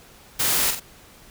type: noise with echo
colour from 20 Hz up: white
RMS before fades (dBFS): -22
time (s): 0.39-0.71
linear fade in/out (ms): 10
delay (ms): 45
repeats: 2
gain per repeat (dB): -6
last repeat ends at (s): 0.8
effects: pink hiss -49 dBFS RMS until 1.3 s